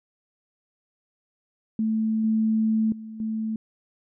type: tone with level steps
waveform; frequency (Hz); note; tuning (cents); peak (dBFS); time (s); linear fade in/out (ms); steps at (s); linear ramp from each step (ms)
sine; 220; A3; 0; -21 / -19 / -35 / -25; 1.79-3.56; 2; 2.24 / 2.92 / 3.2; 2
effects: none